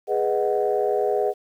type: chord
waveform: sine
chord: G# minor seventh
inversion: none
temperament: equal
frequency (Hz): 415.3 / 493.9 / 622.3 / 740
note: G#4 / B4 / D#5 / F#5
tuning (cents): 0 / 0 / 0 / 0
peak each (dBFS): -22 / -25 / -26 / -26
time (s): 0.07-1.34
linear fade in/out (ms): 50
effects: tanh soft clip ceiling -10 dBFS + 9-bit